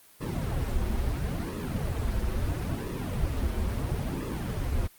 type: noise with flanger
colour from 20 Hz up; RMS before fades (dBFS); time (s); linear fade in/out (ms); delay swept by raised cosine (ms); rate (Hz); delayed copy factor
brown; -29; 0.2-4.88; 20; 1.3 to 7.1; 0.74; -0.9
effects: white hiss -56 dBFS RMS until 4.98 s + Opus 32 kbps